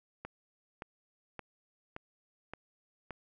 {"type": "click train", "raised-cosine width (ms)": 0.5, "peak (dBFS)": -26, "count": 6, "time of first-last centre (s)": [0.25, 3.107], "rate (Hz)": 1.75, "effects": []}